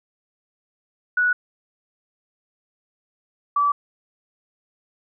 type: tone pair in turn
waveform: sine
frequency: 1470 / 1153.9 Hz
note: F#6 / D6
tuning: -12 / -31 cents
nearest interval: major third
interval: 419 cents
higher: first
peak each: -16 dBFS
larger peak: neither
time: 1.17-1.33 / 3.56-3.72 s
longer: neither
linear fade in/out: 5 ms
effects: none